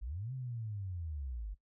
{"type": "linear two-way sweep", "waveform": "sine", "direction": "up then down", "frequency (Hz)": [46.25, 133.1, 46.25], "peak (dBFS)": -38, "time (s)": [0.01, 1.55], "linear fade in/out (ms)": 20, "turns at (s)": 0.33, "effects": ["noise-tail reverb RT60 0.1 s tail -18 dB re dry"]}